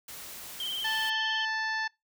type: noise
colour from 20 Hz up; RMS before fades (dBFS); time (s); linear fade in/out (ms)
white; -43; 0.08-1.1; 5
type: tone with vibrato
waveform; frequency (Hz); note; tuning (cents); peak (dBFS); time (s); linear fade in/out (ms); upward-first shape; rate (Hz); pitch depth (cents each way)
sine; 3122; G7; -8; -31; 0.6-1.45; 2; sine; 20; 54
type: harmonic tone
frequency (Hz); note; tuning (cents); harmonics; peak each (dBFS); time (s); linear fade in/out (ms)
880; A5; 0; 1 / 2 / 3 / 4 / 5 / 6 / 7; -35 / -30 / -44 / -46 / -41 / -46 / -52; 0.84-1.88; 10
effects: noise-tail reverb RT60 0.2 s tail -24 dB re dry